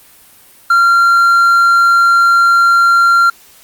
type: tone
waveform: triangle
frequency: 1380 Hz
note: F6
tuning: 21 cents flat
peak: -4 dBFS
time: 0.7-3.3 s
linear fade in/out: 5 ms
effects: white hiss -43 dBFS RMS until 3.63 s + Opus 32 kbps